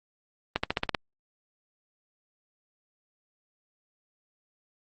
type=accelerating click train; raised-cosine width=0.3 ms; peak=-9 dBFS; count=7; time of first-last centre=0.56-0.948 s; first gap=75 ms; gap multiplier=0.94; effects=Opus 24 kbps